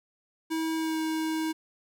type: tone with pitch glide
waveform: square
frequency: 321.8 to 317.6 Hz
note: E4 to D#4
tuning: -42 to +36 cents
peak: -28 dBFS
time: 0.5-1.53 s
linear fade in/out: 20 ms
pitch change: -22 cents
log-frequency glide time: 0.77-0.99 s
effects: none